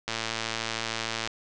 click train, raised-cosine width 0.2 ms, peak -12 dBFS, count 136, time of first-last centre 0.08-1.275 s, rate 113 Hz, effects resampled to 24000 Hz + 9-bit

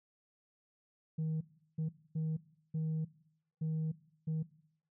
sine tone bursts at uneven times, 158 Hz, D#3, 27 cents sharp, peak -30 dBFS, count 6, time 1.18-1.41 / 1.78-1.89 / 2.15-2.37 / 2.74-3.05 / 3.61-3.92 / 4.27-4.43 s, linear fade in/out 10 ms, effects noise-tail reverb RT60 0.7 s tail -19 dB re dry + tanh soft clip ceiling -31 dBFS

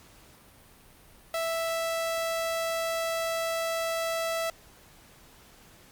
sawtooth tone, 659.3 Hz, E5, in tune, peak -24 dBFS, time 1.34-4.5 s, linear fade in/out 2 ms, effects pink hiss -55 dBFS RMS until 5.91 s + Opus 48 kbps

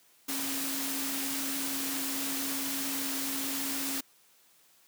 sine tone in noise, 273 Hz, C#4, 26 cents flat, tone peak -37 dBFS, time 0.28-4.01 s, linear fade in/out 10 ms, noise white, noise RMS -34 dBFS, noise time 0.28-4.01 s, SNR -6 dB, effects white hiss -63 dBFS RMS until 4.87 s + high-pass 150 Hz 12 dB/octave

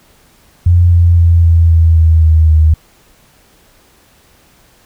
sine tone with pitch steps, 87.31 / 85.96 / 84.63 / 83.32 / 82.03 / 80.76 / 79.51 / 78.28 Hz, F2 / F2 / E2 / E2 / E2 / E2 / D#2 / D#2, 0 / -27 / +46 / +19 / -8 / -35 / +38 / +11 cents, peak -4 dBFS, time 0.66-2.74 s, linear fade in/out 5 ms, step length 260 ms, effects pink hiss -48 dBFS RMS until 4.85 s

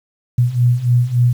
sine beating tone pair, 120 / 123.5 Hz, B2 / B2, -49 / 0 cents, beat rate 3.5 Hz, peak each -16 / -13 dBFS, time 0.38-1.33 s, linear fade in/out 5 ms, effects 7-bit

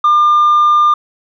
triangle tone with tanh clipping, 1200 Hz, D6, 37 cents sharp, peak -7 dBFS, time 0.04-0.94 s, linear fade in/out 5 ms, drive 6 dB, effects none

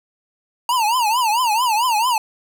square tone with vibrato, 926 Hz, A#5, 12 cents flat, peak -16 dBFS, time 0.69-2.18 s, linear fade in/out 2 ms, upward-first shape triangle, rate 4.5 Hz, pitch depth 210 cents each way, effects none

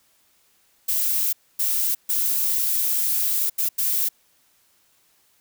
violet noise bursts at uneven times, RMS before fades -22 dBFS, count 5, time 0.88-1.33 / 1.59-1.95 / 2.09-3.5 / 3.58-3.69 / 3.78-4.09 s, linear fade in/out 10 ms, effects white hiss -62 dBFS RMS until 5.4 s

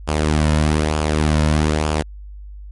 sawtooth tone with flanger, 76.6 Hz, D#2, 27 cents flat, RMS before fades -17 dBFS, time 0.07-2.03 s, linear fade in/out 20 ms, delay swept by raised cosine 0.49 to 2.59 ms, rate 1.1 Hz, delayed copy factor -0.5, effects added 50 Hz sine -32 dBFS peak until 2.71 s + MP3 48 kbps

